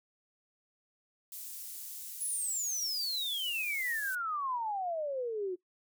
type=high-pass noise; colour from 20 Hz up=pink; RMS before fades=-44 dBFS; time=1.32-4.15 s; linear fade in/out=2 ms; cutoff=10000 Hz; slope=12 dB/octave
type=exponential sweep; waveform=sine; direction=down; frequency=10680 to 353.3 Hz; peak=-32 dBFS; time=2.2-5.56 s; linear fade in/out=20 ms
effects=noise-tail reverb RT60 0.1 s tail -18 dB re dry

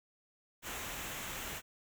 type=noise with comb filter; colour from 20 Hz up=pink; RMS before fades=-42 dBFS; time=0.62-1.62 s; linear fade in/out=50 ms; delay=0.21 ms; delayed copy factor=-0.5; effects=none

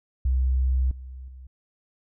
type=tone with level steps; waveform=sine; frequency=64.4 Hz; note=C2; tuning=27 cents flat; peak=-19 / -36 / -40 dBFS; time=0.25-1.47 s; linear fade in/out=5 ms; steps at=0.91 / 1.28 s; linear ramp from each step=2 ms; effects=none

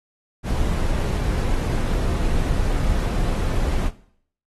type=noise; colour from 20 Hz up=brown; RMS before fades=-21 dBFS; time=0.43-3.91 s; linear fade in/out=50 ms; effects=noise-tail reverb RT60 0.6 s tail -17 dB re dry + AAC 32 kbps

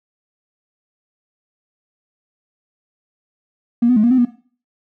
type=tone with pitch steps; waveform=triangle; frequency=236.6 / 250.1 / 212.1 / 238.2 / 258.5 / 241.7 Hz; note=A#3 / B3 / G#3 / A#3 / C4 / B3; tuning=+26 / +22 / +37 / +38 / -21 / -37 cents; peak=-6 dBFS; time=3.82-4.252 s; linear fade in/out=10 ms; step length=72 ms; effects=noise-tail reverb RT60 0.4 s tail -18 dB re dry + tanh soft clip ceiling -8 dBFS

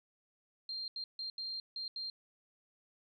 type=tone bursts at uneven times; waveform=sine; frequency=4186 Hz; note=C8; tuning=in tune; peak=-38 dBFS; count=6; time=0.69-0.88 / 0.96-1.04 / 1.19-1.3 / 1.38-1.6 / 1.76-1.88 / 1.96-2.1 s; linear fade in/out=2 ms; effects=none

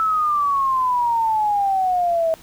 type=exponential sweep; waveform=sine; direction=down; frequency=1318.5 to 642 Hz; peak=-16 dBFS; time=0-2.34 s; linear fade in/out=0 ms; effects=pink hiss -46 dBFS RMS until 2.42 s

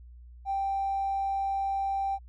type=tone with tanh clipping; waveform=triangle; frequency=784 Hz; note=G5; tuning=in tune; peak=-26 dBFS; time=0.45-2.19 s; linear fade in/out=50 ms; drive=1 dB; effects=added 60 Hz sine -46 dBFS peak until 2.28 s

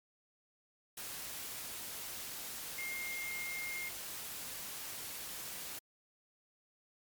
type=tone in noise; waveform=sine; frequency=2124 Hz; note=C7; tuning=25 cents sharp; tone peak=-39 dBFS; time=2.78-3.89 s; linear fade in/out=5 ms; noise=white; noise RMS=-44 dBFS; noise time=0.97-5.79 s; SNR=+2 dB; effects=MP3 96 kbps

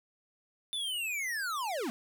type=linear sweep; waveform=square; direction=down; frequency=3567 to 207.7 Hz; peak=-33 dBFS; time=0.73-1.9 s; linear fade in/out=0 ms; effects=none

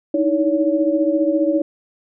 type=tone cluster; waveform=sine; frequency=308.2 / 323 / 565 Hz; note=D#4 / E4 / C#5; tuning=-16 / -35 / +33 cents; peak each=-19 dBFS; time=0.14-1.62 s; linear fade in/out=5 ms; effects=none

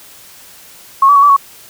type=tone with pitch steps; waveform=sine; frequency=1090 / 1147 / 1115 / 1155 / 1111 Hz; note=C#6 / D6 / C#6 / D6 / C#6; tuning=-29 / -41 / +10 / -29 / +4 cents; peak=-4 dBFS; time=1.02-1.365 s; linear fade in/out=5 ms; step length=69 ms; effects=white hiss -39 dBFS RMS until 1.69 s

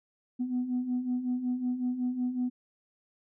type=beating tone pair; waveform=sine; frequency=245.3 / 250.7 Hz; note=B3 / B3; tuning=-12 / +26 cents; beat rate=5.4 Hz; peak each=-34 / -28 dBFS; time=0.39-2.5 s; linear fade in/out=20 ms; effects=tanh soft clip ceiling -23 dBFS

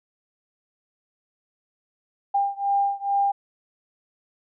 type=beating tone pair; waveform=sine; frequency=798 / 800.3 Hz; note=G5 / G5; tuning=+31 / +36 cents; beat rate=2.3 Hz; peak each=-23 / -24 dBFS; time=2.34-3.32 s; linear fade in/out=10 ms; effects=none

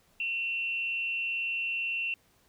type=tone with frequency modulation; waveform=sine; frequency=2720 Hz; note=F7; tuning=46 cents flat; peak=-29 dBFS; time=0.2-2.14 s; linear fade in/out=2 ms; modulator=198 Hz; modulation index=0.4; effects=pink hiss -66 dBFS RMS until 2.48 s

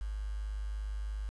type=tone with quantisation; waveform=sine; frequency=51.5 Hz; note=G#1; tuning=14 cents flat; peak=-34 dBFS; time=0.01-1.29 s; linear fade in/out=0 ms; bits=9; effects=resampled to 24000 Hz

